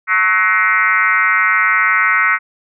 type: tone with frequency modulation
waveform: sine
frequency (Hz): 1700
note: G#6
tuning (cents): +40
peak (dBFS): -10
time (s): 0.07-2.39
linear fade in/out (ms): 50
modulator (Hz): 199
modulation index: 2.6
effects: none